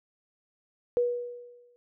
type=tone with exponential decay; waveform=sine; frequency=484.7 Hz; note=B4; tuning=32 cents flat; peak=-20 dBFS; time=0.97-1.76 s; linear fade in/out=0 ms; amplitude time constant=170 ms; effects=none